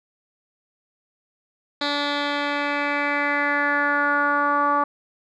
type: tone with low-pass filter sweep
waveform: 10% pulse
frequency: 288.5 Hz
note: D4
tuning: 31 cents flat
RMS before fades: -22 dBFS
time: 1.81-4.84 s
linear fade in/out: 5 ms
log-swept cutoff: 3900 to 1100 Hz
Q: 4.2
effects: none